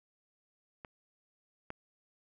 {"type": "clicks", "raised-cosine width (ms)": 0.5, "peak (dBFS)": [-30, -25], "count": 2, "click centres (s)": [0.848, 1.704], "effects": []}